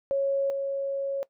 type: tone pair in turn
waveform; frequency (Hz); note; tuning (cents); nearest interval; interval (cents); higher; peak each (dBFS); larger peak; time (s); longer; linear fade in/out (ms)
sine; 551 / 551; C#5 / C#5; -11 / -11; unison; 0; neither; -22 / -26; first; 0.11-0.5 / 0.5-1.23; second; 0
effects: noise-tail reverb RT60 0.1 s tail -19 dB re dry